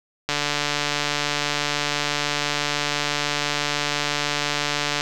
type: click train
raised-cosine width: 0.2 ms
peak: -5 dBFS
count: 690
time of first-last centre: 0.29-5.009 s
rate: 146 Hz
effects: none